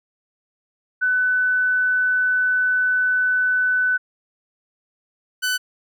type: tone pair in turn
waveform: sine / sawtooth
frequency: 1500 / 1500 Hz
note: F#6 / F#6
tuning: +23 / +23 cents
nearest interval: unison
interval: 0 cents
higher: neither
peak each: -16 dBFS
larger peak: neither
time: 1.01-3.98 / 5.42-5.58 s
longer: first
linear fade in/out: 20 ms
effects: none